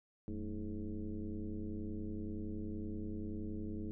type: tone with frequency modulation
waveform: sine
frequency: 117.3 Hz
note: A#2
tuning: 11 cents sharp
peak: -38 dBFS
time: 0.28-3.91 s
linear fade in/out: 0 ms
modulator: 102 Hz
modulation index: 2.5
effects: none